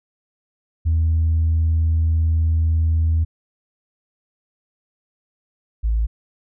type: tone pair in turn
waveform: sine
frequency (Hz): 80.9 / 55.27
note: E2 / A1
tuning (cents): -32 / +8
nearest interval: perfect fifth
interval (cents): 660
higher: first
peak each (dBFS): -13 / -15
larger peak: first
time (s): 0.85-3.25 / 5.83-6.07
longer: first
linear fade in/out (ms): 20
effects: tanh soft clip ceiling -12 dBFS